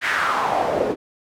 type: noise with band-pass filter sweep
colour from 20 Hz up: pink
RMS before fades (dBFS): -21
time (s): 0.01-0.96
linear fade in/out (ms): 50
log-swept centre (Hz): 2000 to 390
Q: 3.4
effects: none